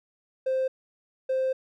triangle tone pair in turn, 523.3 / 523.3 Hz, C5 / C5, 0 / 0 cents, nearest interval unison, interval 0 cents, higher neither, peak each -20 dBFS, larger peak neither, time 0.46-0.68 / 1.29-1.53 s, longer second, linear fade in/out 10 ms, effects tanh soft clip ceiling -19 dBFS

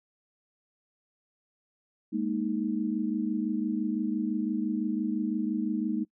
sine chord, Ab suspended second, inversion none, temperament just, 207.7 / 233.6 / 311.5 Hz, Ab3 / Bb3 / Eb4, 0 / +4 / +2 cents, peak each -31 dBFS, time 2.12-6.05 s, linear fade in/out 20 ms, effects noise-tail reverb RT60 0.1 s tail -25 dB re dry

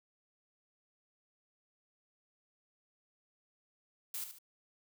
blue noise with echo, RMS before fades -40 dBFS, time 4.14-4.24 s, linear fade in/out 2 ms, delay 73 ms, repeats 2, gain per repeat -8 dB, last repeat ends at 4.386 s, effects none

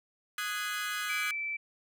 30% pulse chord, Ab dominant seventh, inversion second, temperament equal with one note detuned, 1244.5 / 1480 / 1661.2 / 2049 Hz, Eb6 / Gb6 / Ab6 / C7, 0 / 0 / 0 / -37 cents, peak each -35 / -35 / -35 / -38 dBFS, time 0.38-1.31 s, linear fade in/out 2 ms
sine tone, 2324 Hz, D7, 19 cents flat, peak -32 dBFS, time 1.09-1.57 s, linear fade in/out 10 ms
effects none

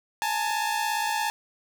sawtooth tone pair together, 841 / 898.3 Hz, G#5 / A5, +22 / +36 cents, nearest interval minor second, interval 114 cents, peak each -24 dBFS, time 0.22-1.3 s, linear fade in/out 0 ms, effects none

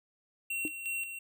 square tone with tremolo, 2732 Hz, F7, 39 cents flat, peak -33 dBFS, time 0.5-1.19 s, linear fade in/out 5 ms, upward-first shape square, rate 2.8 Hz, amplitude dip 55%
sine tone with exponential decay, 308.9 Hz, D#4, 12 cents flat, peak -29 dBFS, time 0.65-0.72 s, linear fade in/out 1 ms, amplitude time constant 15 ms
effects none

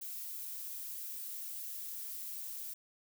violet noise, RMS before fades -43 dBFS, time 0.01-2.74 s, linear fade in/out 10 ms, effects none

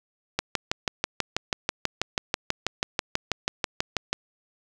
click train, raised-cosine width 0.2 ms, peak -6 dBFS, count 24, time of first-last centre 0.39-4.13 s, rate 6.15 Hz, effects none

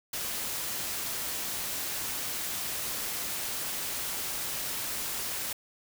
white noise, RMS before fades -34 dBFS, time 0.13-5.53 s, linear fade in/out 5 ms, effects none

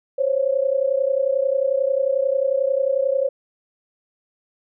sine tone pair together, 525 / 556.2 Hz, C5 / C#5, +6 / +6 cents, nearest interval minor second, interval 100 cents, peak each -20 dBFS, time 0.18-3.29 s, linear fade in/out 10 ms, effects none

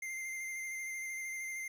square tone with vibrato, 2093 Hz, C7, in tune, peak -39 dBFS, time 0.02-1.68 s, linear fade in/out 5 ms, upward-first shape square, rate 13 Hz, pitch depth 14 cents each way, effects resampled to 32000 Hz + 11-bit

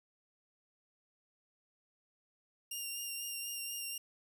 10% pulse tone with vibrato, 2794 Hz, F7, in tune, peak -31 dBFS, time 2.71-3.98 s, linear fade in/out 5 ms, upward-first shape sine, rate 4.1 Hz, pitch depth 19 cents each way, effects none

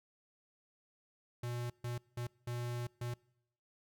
square tone bursts at uneven times, 120.7 Hz, B2, 39 cents flat, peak -38 dBFS, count 5, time 1.43-1.7 / 1.84-1.98 / 2.17-2.27 / 2.47-2.87 / 3.01-3.14 s, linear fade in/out 5 ms, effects noise-tail reverb RT60 0.8 s tail -25 dB re dry

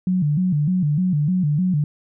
sine tone with vibrato, 164.81 Hz, E3, in tune, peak -16 dBFS, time 0.07-1.84 s, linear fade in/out 2 ms, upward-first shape square, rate 3.3 Hz, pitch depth 190 cents each way, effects none

